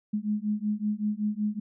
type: beating tone pair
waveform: sine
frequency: 207.7 / 213 Hz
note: G#3 / G#3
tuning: 0 / +44 cents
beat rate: 5.3 Hz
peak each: -29 dBFS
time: 0.13-1.6 s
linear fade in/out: 10 ms
effects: none